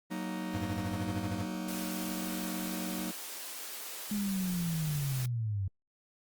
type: chord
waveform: 45% pulse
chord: D# minor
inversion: first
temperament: just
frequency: 186.68 / 233.3 / 311.1 Hz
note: F#3 / A#3 / D#4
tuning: +16 / +2 / 0 cents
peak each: -38 / -41 / -40 dBFS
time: 0.1-3.12 s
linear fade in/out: 20 ms
type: tone with tremolo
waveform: square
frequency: 100 Hz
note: G2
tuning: 35 cents sharp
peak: -33 dBFS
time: 0.54-1.46 s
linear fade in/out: 10 ms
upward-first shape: sine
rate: 13 Hz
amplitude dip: 90%
type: high-pass noise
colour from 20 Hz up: white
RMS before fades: -42 dBFS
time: 1.68-5.26 s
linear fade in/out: 5 ms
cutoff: 280 Hz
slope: 24 dB/octave
type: linear sweep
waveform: sine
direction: down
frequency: 209.9 to 93 Hz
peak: -30 dBFS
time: 4.11-5.68 s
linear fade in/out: 5 ms
effects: Opus 32 kbps